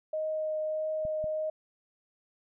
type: tone with vibrato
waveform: sine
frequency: 622.3 Hz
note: D#5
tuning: in tune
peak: -29 dBFS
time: 0.13-1.5 s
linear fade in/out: 5 ms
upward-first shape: triangle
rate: 1.6 Hz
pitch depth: 9 cents each way
type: clicks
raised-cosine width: 5 ms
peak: -31 dBFS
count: 2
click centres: 1.052 / 1.242 s
effects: none